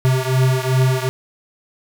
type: beating tone pair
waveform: square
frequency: 128.8 / 131.4 Hz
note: C3 / C3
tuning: -27 / +8 cents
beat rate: 2.6 Hz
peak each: -17 / -19 dBFS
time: 0.05-1.09 s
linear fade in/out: 0 ms
effects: none